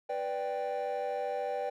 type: chord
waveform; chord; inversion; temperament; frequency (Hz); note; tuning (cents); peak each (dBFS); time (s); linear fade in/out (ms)
triangle; G major; first; equal; 493.9 / 587.3 / 784; B4 / D5 / G5; 0 / 0 / 0; -33; 0.09-1.7; 10
effects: tanh soft clip ceiling -25 dBFS